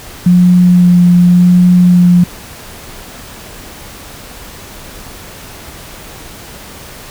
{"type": "tone with vibrato", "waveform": "sine", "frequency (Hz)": 177.7, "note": "F3", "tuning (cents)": 30, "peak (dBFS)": -3, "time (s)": [0.26, 2.24], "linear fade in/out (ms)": 5, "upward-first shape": "sine", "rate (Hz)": 0.88, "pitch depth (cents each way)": 14, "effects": ["pink hiss -31 dBFS RMS until 7.1 s"]}